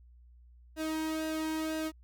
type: tone with flanger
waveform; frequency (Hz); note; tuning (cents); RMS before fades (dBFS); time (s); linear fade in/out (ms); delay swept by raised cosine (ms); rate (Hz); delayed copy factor
sawtooth; 315.5; D#4; +24; -34; 0.76-1.92; 50; 0.9 to 1.49; 2; -0.65
effects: added 60 Hz sine -54 dBFS peak until 2.03 s